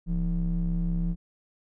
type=ring-modulated tone; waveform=triangle; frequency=68 Hz; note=C#2; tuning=33 cents flat; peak=-19 dBFS; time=0.06-1.16 s; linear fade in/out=50 ms; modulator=103 Hz; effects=none